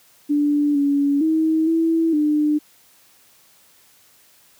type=tone with pitch steps; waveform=sine; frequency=292.1 / 283.4 / 318 / 327.4 / 299.7 Hz; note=D4 / C#4 / D#4 / E4 / D4; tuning=-9 / +38 / +38 / -12 / +35 cents; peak=-15 dBFS; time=0.29-2.59 s; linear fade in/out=20 ms; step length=460 ms; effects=white hiss -54 dBFS RMS until 4.59 s + high-pass 60 Hz 12 dB/octave